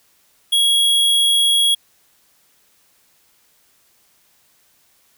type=tone; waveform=square; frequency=3316 Hz; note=G#7; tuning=3 cents flat; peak=-13 dBFS; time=0.52-1.75 s; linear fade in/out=10 ms; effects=white hiss -58 dBFS RMS until 5.17 s